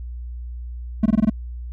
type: tone bursts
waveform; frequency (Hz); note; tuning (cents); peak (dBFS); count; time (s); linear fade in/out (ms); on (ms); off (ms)
triangle; 216.1; A3; -31; -10; 6; 1.03-1.298; 5; 28; 20
effects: added 60 Hz sine -29 dBFS peak until 1.72 s